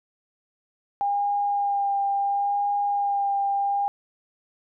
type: tone with vibrato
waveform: sine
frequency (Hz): 805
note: G5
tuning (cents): +46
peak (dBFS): -21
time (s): 1.01-3.88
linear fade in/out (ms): 0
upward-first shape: sine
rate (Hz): 0.72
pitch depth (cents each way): 17
effects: none